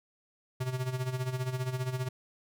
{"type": "tone with tremolo", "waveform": "square", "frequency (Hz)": 128.2, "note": "C3", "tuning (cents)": -35, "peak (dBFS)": -29, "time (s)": [0.6, 2.09], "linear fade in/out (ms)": 10, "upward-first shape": "sine", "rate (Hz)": 15, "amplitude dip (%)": 70, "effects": []}